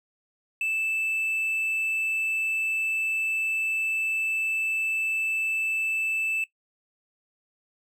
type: tone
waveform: triangle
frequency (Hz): 2637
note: E7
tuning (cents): 0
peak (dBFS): -23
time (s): 0.61-6.44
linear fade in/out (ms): 2
effects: noise-tail reverb RT60 0.1 s tail -17 dB re dry